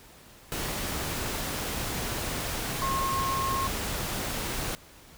sine tone in noise, 1077 Hz, C6, 50 cents sharp, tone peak -27 dBFS, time 2.82-3.67 s, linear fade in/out 0 ms, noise pink, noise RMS -32 dBFS, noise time 0.52-4.75 s, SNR +2 dB, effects pink hiss -52 dBFS RMS until 5.17 s

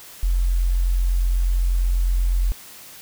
sine tone, 44.13 Hz, F1, 19 cents sharp, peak -16 dBFS, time 0.23-2.52 s, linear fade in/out 0 ms, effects white hiss -42 dBFS RMS until 3.01 s

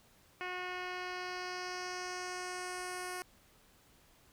10% pulse tone with low-pass filter sweep, 363.1 Hz, F#4, 33 cents flat, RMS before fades -41 dBFS, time 0.41-3.22 s, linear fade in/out 0 ms, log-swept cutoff 2800 to 11000 Hz, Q 2, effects pink hiss -65 dBFS RMS until 4.32 s

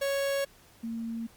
45% pulse / sine tone pair in turn, 554.4 / 228.7 Hz, C#5 / A#3, 0 / -33 cents, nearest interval octave + minor third, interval 1533 cents, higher first, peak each -27 / -32 dBFS, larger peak first, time 0.01-0.45 / 0.83-1.27 s, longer neither, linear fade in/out 10 ms, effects pink hiss -58 dBFS RMS until 1.36 s + Opus 48 kbps

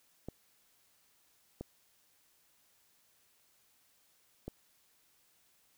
clicks, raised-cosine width 2 ms, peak -27 dBFS, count 3, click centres 0.286 / 1.61 / 4.48 s, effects white hiss -70 dBFS RMS until 5.77 s

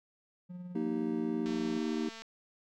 triangle tone with tremolo, 178.7 Hz, F3, 40 cents sharp, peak -37 dBFS, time 0.49-1.79 s, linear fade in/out 20 ms, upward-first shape triangle, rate 19 Hz, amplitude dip 45%
triangle chord, Eb major, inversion second, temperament just, 233.3 / 311.1 / 388.9 Hz, Bb3 / Eb4 / G4, +2 / 0 / -14 cents, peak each -32 / -33 / -36 dBFS, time 0.75-2.09 s, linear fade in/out 5 ms
click train, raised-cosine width 0.2 ms, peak -30 dBFS, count 172, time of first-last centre 1.46-2.22 s, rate 225 Hz
effects none

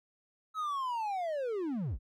triangle linear sweep, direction down, 1302 to 31.76 Hz, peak -30 dBFS, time 0.54-1.99 s, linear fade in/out 50 ms, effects none

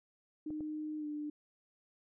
sine tone with pitch glide, 306.1 to 298.1 Hz, D#4 to D4, -28 to +26 cents, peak -37 dBFS, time 0.46-1.3 s, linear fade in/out 5 ms, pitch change -46 cents, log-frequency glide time 0.98-1.06 s
clicks, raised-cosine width 2 ms, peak -35 dBFS, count 2, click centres 0.505 / 0.607 s
effects none

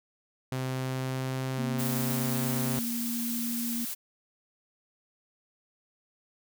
sawtooth tone with pitch glide, 130 to 131.89 Hz, C3 to C3, -11 to +14 cents, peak -26 dBFS, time 0.52-2.79 s, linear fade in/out 2 ms, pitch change +25 cents, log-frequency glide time 0.69-1.99 s
sine tone, 235.5 Hz, A#3, 18 cents sharp, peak -31 dBFS, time 1.58-3.85 s, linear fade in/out 5 ms
blue noise, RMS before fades -35 dBFS, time 1.78-3.95 s, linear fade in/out 20 ms
effects none

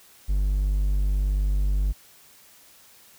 triangle tone, 49.27 Hz, G1, 10 cents sharp, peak -18 dBFS, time 0.28-1.93 s, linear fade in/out 20 ms, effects white hiss -53 dBFS RMS until 3.18 s

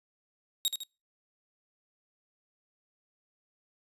sawtooth tone with echo, 3769 Hz, A#7, 18 cents sharp, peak -22 dBFS, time 0.65-0.68 s, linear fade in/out 0 ms, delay 77 ms, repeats 2, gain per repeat -6 dB, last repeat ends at 0.834 s, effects noise-tail reverb RT60 0.3 s tail -26 dB re dry + resampled to 32000 Hz

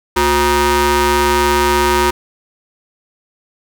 sawtooth ring-modulated tone, 293.7 Hz, D4, in tune, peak -4 dBFS, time 0.16-2.11 s, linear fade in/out 10 ms, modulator 655 Hz, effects none

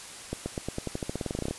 accelerating click train, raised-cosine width 2 ms, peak -17 dBFS, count 19, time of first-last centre 0.33-1.51 s, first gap 130 ms, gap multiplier 0.91, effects white hiss -43 dBFS RMS until 1.58 s + resampled to 24000 Hz

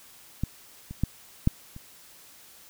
clicks, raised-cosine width 5 ms, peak -14 / -25 / -11 / -7 / -29 dBFS, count 5, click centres 0.436 / 0.91 / 1.036 / 1.474 / 1.764 s, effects white hiss -52 dBFS RMS until 2.69 s

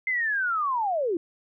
sine linear sweep, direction down, 2093 to 315.2 Hz, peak -23 dBFS, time 0.07-1.17 s, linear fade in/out 2 ms, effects none

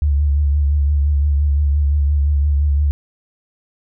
sine tone with vibrato, 72.2 Hz, D2, 29 cents flat, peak -12 dBFS, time 0.02-2.91 s, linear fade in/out 0 ms, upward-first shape triangle, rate 5.8 Hz, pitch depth 60 cents each way, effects none

